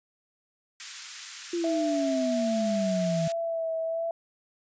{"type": "high-pass noise", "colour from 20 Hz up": "white", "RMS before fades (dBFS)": -38, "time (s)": [0.8, 3.32], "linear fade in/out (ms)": 0, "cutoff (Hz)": 1300, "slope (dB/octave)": 24}
{"type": "exponential sweep", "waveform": "sine", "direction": "down", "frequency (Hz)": [349.2, 160.3], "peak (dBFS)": -26, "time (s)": [1.53, 3.28], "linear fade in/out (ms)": 5}
{"type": "tone with vibrato", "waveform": "sine", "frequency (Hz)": 659.3, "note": "E5", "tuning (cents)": 0, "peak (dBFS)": -27, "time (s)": [1.64, 4.11], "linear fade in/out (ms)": 2, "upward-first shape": "sine", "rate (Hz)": 1.3, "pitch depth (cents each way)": 25}
{"effects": ["resampled to 16000 Hz"]}